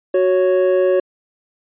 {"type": "tone pair together", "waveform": "triangle", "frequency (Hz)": [370, 554.4], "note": ["F#4", "C#5"], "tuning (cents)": [0, 0], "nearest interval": "perfect fifth", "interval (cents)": 700, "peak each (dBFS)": -13, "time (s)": [0.14, 1], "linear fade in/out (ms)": 5, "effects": ["resampled to 8000 Hz"]}